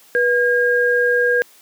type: tone pair together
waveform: sine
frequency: 487.2 / 1621.8 Hz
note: B4 / G#6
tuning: -24 / -42 cents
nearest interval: octave + major sixth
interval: 2082 cents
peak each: -16 dBFS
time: 0.15-1.42 s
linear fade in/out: 0 ms
effects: white hiss -49 dBFS RMS until 1.61 s + high-pass 200 Hz 12 dB/octave